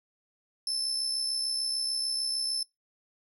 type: tone with amplitude modulation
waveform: 35% pulse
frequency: 5274 Hz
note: E8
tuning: in tune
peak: -24 dBFS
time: 0.67-2.63 s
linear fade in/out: 2 ms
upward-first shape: sine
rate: 66.7 Hz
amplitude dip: 45%
effects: noise-tail reverb RT60 0.2 s tail -24 dB re dry